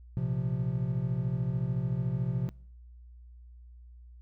triangle chord, Bb suspended second, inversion none, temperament equal with one note detuned, 116.54 / 130.21 / 174.61 Hz, Bb2 / C3 / F3, 0 / -8 / 0 cents, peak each -33 / -28 / -32 dBFS, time 0.17-2.49 s, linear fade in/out 0 ms, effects noise-tail reverb RT60 0.7 s tail -25 dB re dry + added 60 Hz sine -48 dBFS peak until 4.21 s

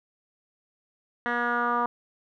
10% pulse tone with low-pass filter sweep, 240 Hz, B3, 49 cents flat, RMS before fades -26 dBFS, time 1.26-1.86 s, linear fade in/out 0 ms, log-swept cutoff 1900 to 1100 Hz, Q 4.1, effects none

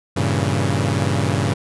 sawtooth chord, G diminished seventh, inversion none, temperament equal, 98 / 116.54 / 138.59 / 164.81 Hz, G2 / Bb2 / Db3 / Fb3, 0 / 0 / 0 / 0 cents, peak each -17 / -20 / -18 / -23 dBFS, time 0.16-1.54 s, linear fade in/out 10 ms, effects resampled to 24000 Hz

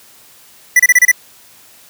square tone bursts, 1975.5 Hz, B6, in tune, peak -5 dBFS, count 6, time 0.76-1.116 s, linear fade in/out 5 ms, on 36 ms, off 28 ms, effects white hiss -44 dBFS RMS until 1.89 s + high-pass 60 Hz 12 dB/octave

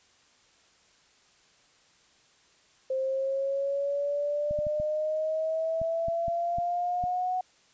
sine exponential sweep, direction up, 524 to 740 Hz, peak -26 dBFS, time 2.9-7.41 s, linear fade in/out 5 ms
clicks, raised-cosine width 5 ms, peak -26 dBFS, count 9, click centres 4.51 / 4.589 / 4.668 / 4.8 / 5.816 / 6.084 / 6.282 / 6.585 / 7.039 s
effects white hiss -62 dBFS RMS until 7.73 s + resampled to 16000 Hz

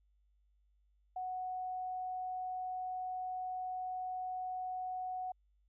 sine tone, 739 Hz, F#5, 2 cents flat, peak -37 dBFS, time 1.16-5.32 s, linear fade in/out 5 ms, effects added 50 Hz sine -69 dBFS peak until 5.68 s

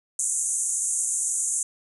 white band-pass noise, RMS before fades -26 dBFS, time 0.19-1.63 s, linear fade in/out 2 ms, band 6400 to 10000 Hz, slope 96 dB/octave, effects none

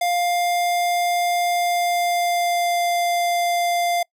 square tone with pitch glide, 702 to 696.7 Hz, F5 to F5, +9 to -4 cents, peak -19 dBFS, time 0.01-4.03 s, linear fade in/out 5 ms, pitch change -13 cents, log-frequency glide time 1.5-2.81 s, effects noise-tail reverb RT60 0.1 s tail -26 dB re dry

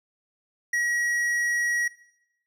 sine tone with tanh clipping, 1910 Hz, A#6, 42 cents sharp, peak -24 dBFS, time 0.73-1.88 s, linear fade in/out 5 ms, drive 11 dB, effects noise-tail reverb RT60 0.8 s tail -19 dB re dry

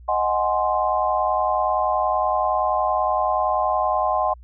sine chord, Ab dominant seventh, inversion second, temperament equal, 622.3 / 740 / 830.6 / 1046.5 Hz, Eb5 / Gb5 / Ab5 / C6, 0 / 0 / 0 / 0 cents, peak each -24 / -23 / -25 / -23 dBFS, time 0.08-4.34 s, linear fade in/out 10 ms, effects added 60 Hz sine -41 dBFS peak until 4.43 s

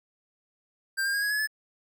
square tone with pitch steps, 1575 / 1604.4 / 1634.3 / 1664.8 / 1695.9 / 1727.5 Hz, G6 / G6 / G#6 / G#6 / G#6 / A6, +8 / +40 / -28 / +4 / +36 / -32 cents, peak -26 dBFS, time 0.97-1.474 s, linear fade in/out 20 ms, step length 84 ms, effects none

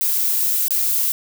violet noise with dropouts, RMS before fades -19 dBFS, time 0.01-1.12 s, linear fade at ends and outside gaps 0 ms, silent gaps 0.682-0.707 s, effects none

